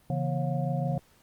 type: tone cluster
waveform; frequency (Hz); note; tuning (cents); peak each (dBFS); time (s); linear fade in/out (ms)
sine; 138.7 / 164.9 / 237.4 / 544 / 714; C#3 / E3 / A#3 / C#5 / F5; +1 / +1 / +32 / -33 / +38; -29 / -31 / -38 / -36 / -36; 0.1-0.98; 2
effects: pink hiss -62 dBFS RMS until 1.22 s + Opus 32 kbps